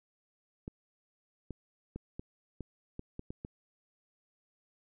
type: clicks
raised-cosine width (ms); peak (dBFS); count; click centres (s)
3; -27; 9; 0.679 / 1.507 / 1.96 / 2.195 / 2.607 / 2.994 / 3.194 / 3.305 / 3.449
effects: none